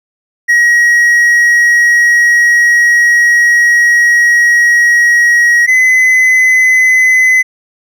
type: tone pair in turn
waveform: triangle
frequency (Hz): 1900 / 2027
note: A#6 / B6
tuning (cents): +33 / +45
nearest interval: minor second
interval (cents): 112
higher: second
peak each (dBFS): -3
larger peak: neither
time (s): 0.48-5.67 / 5.67-7.43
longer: first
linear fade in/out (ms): 20
effects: none